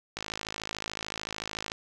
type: click train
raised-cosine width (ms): 0.2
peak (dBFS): -16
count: 84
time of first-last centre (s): 0.17-1.719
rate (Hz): 53.6
effects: none